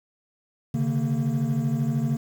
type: tone cluster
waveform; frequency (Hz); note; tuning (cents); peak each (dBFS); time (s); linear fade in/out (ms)
triangle; 134.9 / 147.9 / 229.2; C#3 / D3 / A#3; -47 / +13 / -29; -24; 0.74-2.17; 5
effects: tanh soft clip ceiling -12 dBFS + 8-bit